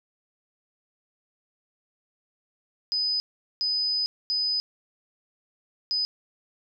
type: tone bursts at uneven times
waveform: sine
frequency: 5000 Hz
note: D#8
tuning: 8 cents sharp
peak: -23 dBFS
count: 4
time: 2.92-3.2 / 3.61-4.06 / 4.3-4.6 / 5.91-6.05 s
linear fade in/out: 0 ms
effects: none